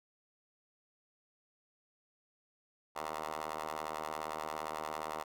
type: ring-modulated tone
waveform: 10% pulse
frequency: 77.4 Hz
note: D#2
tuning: 9 cents flat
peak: -27 dBFS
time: 2.95-5.24 s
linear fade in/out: 20 ms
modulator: 857 Hz
effects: none